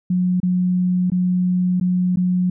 sine tone with dropouts, 181.1 Hz, F#3, 37 cents flat, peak -15 dBFS, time 0.1-2.5 s, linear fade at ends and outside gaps 5 ms, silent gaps 0.402-0.43 / 1.101-1.118 / 1.8-1.81 / 2.16-2.17 s, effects none

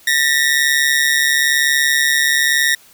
sawtooth ring-modulated tone, 1864.7 Hz, A#6, in tune, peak -6 dBFS, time 0.07-2.75 s, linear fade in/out 5 ms, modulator 70.5 Hz, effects white hiss -47 dBFS RMS until 2.93 s

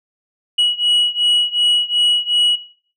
sine beating tone pair, 2917 / 2919.7 Hz, F#7 / F#7, -25 / -24 cents, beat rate 2.7 Hz, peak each -14 dBFS, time 0.58-2.56 s, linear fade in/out 10 ms, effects noise-tail reverb RT60 0.5 s tail -20 dB re dry + tanh soft clip ceiling -10 dBFS

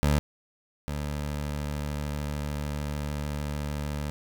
20% pulse tone pair in turn, 73.42 / 73.42 Hz, D2 / D2, 0 / 0 cents, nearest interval unison, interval 0 cents, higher neither, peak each -16 / -25 dBFS, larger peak first, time 0.03-0.19 / 0.88-4.1 s, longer second, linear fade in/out 0 ms, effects none

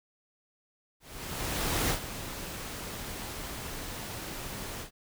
pink noise with ADSR envelope, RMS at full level -28 dBFS, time 1-4.91 s, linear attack 900 ms, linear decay 88 ms, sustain -11 dB, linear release 110 ms, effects none

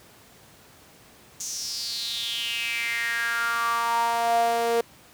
sawtooth tone with high-pass filter sweep, 233.1 Hz, A#3, in tune, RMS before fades -26 dBFS, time 1.4-4.81 s, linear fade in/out 5 ms, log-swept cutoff 6500 to 500 Hz, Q 6.3, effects pink hiss -52 dBFS RMS until 5.13 s + high-pass 80 Hz 12 dB/octave

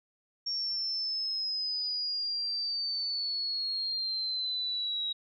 sine exponential sweep, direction down, 5520 to 3830 Hz, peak -30 dBFS, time 0.46-5.13 s, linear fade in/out 10 ms, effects none

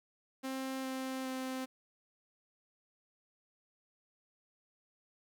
sawtooth tone with pitch steps, 264.4 / 262.3 / 260.2 Hz, C4 / C4 / C4, +18 / +4 / -9 cents, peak -33 dBFS, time 0.43-1.66 s, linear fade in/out 20 ms, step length 410 ms, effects 11-bit

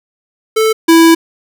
square tone pair in turn, 440 / 329.6 Hz, A4 / E4, 0 / 0 cents, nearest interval perfect fourth, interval 500 cents, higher first, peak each -9 / -4 dBFS, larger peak second, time 0.56-0.73 / 0.88-1.15 s, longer second, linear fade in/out 10 ms, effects none

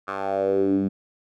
10% pulse tone with band-pass filter sweep, 97.7 Hz, G2, 5 cents flat, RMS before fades -23 dBFS, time 0.07-0.89 s, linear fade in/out 20 ms, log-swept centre 1200 to 210 Hz, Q 4.8, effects none

